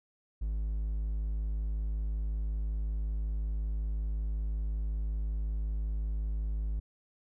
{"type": "tone", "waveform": "triangle", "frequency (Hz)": 52.7, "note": "G#1", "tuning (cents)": 26, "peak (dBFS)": -28, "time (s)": [0.41, 6.8], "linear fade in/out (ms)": 10, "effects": []}